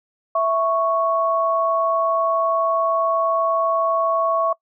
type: tone pair together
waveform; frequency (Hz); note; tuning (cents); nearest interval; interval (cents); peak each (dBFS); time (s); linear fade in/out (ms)
sine; 659.7 / 1108; E5 / C#6; +1 / -1; major sixth; 898; -19; 0.35-4.53; 5
effects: noise-tail reverb RT60 0.1 s tail -23 dB re dry